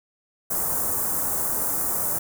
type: band-stop noise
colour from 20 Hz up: white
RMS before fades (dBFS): -25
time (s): 0.5-2.19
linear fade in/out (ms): 10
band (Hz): 1300 to 7900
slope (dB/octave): 24
effects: none